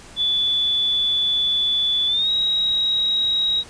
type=tone with pitch glide; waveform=sine; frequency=3459 to 3816 Hz; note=A7 to A#7; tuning=-30 to +40 cents; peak=-17 dBFS; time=0.16-3.64 s; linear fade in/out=50 ms; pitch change=+170 cents; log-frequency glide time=2.07-2.3 s; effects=pink hiss -43 dBFS RMS until 3.69 s + resampled to 22050 Hz